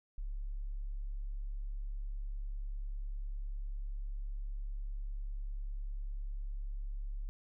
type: tone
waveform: sine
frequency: 34.91 Hz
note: C#1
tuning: 13 cents sharp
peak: -36 dBFS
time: 0.18-7.29 s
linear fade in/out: 0 ms
effects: none